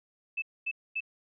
sine tone bursts, 2625 Hz, E7, 8 cents flat, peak -29 dBFS, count 3, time 0.37-1.006 s, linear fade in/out 10 ms, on 52 ms, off 240 ms, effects none

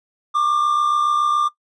triangle tone pair together, 1127.9 / 1195 Hz, C#6 / D6, +30 / +30 cents, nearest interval minor second, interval 100 cents, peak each -22 / -14 dBFS, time 0.34-1.49 s, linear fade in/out 20 ms, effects noise-tail reverb RT60 0.1 s tail -19 dB re dry + resampled to 24000 Hz

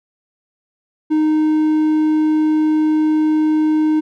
triangle tone, 309.3 Hz, D#4, 10 cents flat, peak -10 dBFS, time 1.1-4.01 s, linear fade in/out 20 ms, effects none

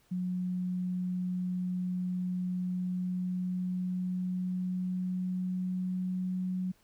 sine tone with pitch glide, 181.5 to 184.14 Hz, F#3 to F#3, -33 to -8 cents, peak -30 dBFS, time 0.11-6.72 s, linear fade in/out 10 ms, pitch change +25 cents, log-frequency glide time 2.58-6.6 s, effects pink hiss -67 dBFS RMS until 6.83 s

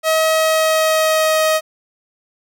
sawtooth tone with pitch glide, 637 to 629.3 Hz, D#5 to D#5, +41 to +19 cents, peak -9 dBFS, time 0.03-1.61 s, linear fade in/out 50 ms, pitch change -22 cents, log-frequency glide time 0.3-1.4 s, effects none

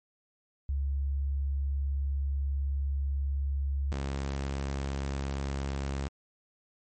sine / sawtooth tone pair in turn, 69.3 / 68.66 Hz, C#2 / C#2, 0 / -16 cents, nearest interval unison, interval 16 cents, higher first, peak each -27 dBFS, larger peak neither, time 0.69-3.92 / 3.92-6.08 s, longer first, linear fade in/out 0 ms, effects MP3 32 kbps

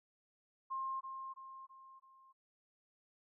sine tone with echo, 1063 Hz, C6, 27 cents sharp, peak -37 dBFS, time 0.7-1.01 s, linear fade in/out 20 ms, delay 330 ms, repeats 4, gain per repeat -6 dB, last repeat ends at 2.33 s, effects none

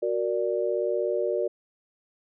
sine chord, Gb augmented, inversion none, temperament equal, 370 / 466.2 / 587.3 Hz, Gb4 / Bb4 / D5, 0 / 0 / 0 cents, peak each -28 dBFS, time 0.02-1.48 s, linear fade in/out 10 ms, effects none

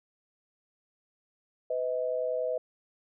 sine tone pair together, 503 / 633.7 Hz, B4 / D#5, +32 / +32 cents, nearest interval major third, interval 400 cents, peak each -30 / -31 dBFS, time 1.7-2.58 s, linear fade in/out 5 ms, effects none

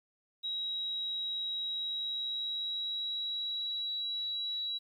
sine tone with pitch glide, 3841 to 3901 Hz, B7 to B7, -49 to -22 cents, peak -33 dBFS, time 0.43-4.79 s, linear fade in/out 20 ms, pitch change +27 cents, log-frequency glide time 1.62-3.97 s, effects 11-bit

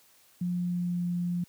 sine tone with pitch glide, 177.4 to 175.46 Hz, F3 to F3, +27 to +8 cents, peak -27 dBFS, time 0.41-1.44 s, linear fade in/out 5 ms, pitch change -19 cents, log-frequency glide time 0.53-1.06 s, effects white hiss -61 dBFS RMS until 1.48 s + high-pass 60 Hz 12 dB/octave

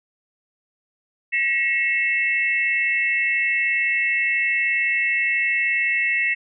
sine tone cluster, 1914 / 2175 / 2662 Hz, A#6 / C#7 / E7, +45 / -33 / +16 cents, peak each -22 / -22 / -24 dBFS, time 1.32-6.35 s, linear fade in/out 20 ms, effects none

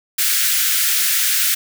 white high-pass noise, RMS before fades -17 dBFS, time 0.18-1.55 s, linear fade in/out 10 ms, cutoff 1400 Hz, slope 48 dB/octave, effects none

